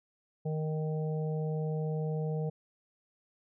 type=harmonic tone; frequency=155.56 Hz; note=D#3; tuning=in tune; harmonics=1 / 3 / 4 / 5; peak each=-31 / -37 / -45 / -47 dBFS; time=0.45-2.5 s; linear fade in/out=10 ms; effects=none